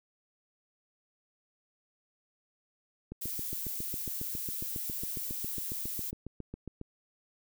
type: click train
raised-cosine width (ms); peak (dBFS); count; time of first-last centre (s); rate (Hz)
3; -27; 28; 3.12-6.814; 7.31
type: noise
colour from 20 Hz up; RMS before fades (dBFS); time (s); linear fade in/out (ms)
violet; -37; 3.21-6.11; 10
effects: none